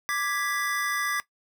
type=chord; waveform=square; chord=G# diminished; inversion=second; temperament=equal; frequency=1174.7 / 1661.2 / 1975.5 Hz; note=D6 / G#6 / B6; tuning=0 / 0 / 0 cents; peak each=-31 dBFS; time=0.09-1.2 s; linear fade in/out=0 ms; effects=noise-tail reverb RT60 0.1 s tail -17 dB re dry